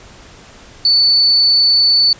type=tone; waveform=sine; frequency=4485 Hz; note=C#8; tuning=19 cents sharp; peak=-8 dBFS; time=0.85-2.13 s; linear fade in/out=2 ms; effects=pink hiss -40 dBFS RMS until 2.19 s + resampled to 16000 Hz